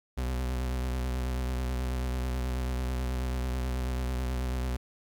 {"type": "tone with vibrato", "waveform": "40% pulse", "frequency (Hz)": 63, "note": "B1", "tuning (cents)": 35, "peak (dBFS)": -28, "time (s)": [0.17, 4.77], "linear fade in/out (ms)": 10, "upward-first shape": "sine", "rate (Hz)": 9.2, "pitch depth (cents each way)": 42, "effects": ["11-bit"]}